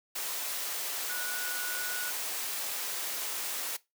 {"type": "tone in noise", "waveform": "sine", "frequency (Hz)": 1465, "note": "F#6", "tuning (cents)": -18, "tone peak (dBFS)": -37, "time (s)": [1.09, 2.11], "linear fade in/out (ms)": 10, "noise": "white", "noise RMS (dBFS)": -35, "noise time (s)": [0.15, 3.77], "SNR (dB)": -5, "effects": ["noise-tail reverb RT60 0.2 s tail -19 dB re dry", "high-pass 400 Hz 12 dB/octave"]}